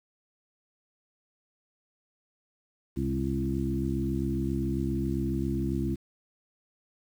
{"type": "harmonic tone with a mistuned harmonic", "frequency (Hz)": 67.4, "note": "C#2", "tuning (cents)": -48, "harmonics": [1, 2, 3, 4, 5], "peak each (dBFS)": [-33, -33, -33, -33, -33], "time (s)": [2.96, 5.96], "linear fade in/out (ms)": 20, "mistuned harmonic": 2, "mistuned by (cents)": -42, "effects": ["9-bit"]}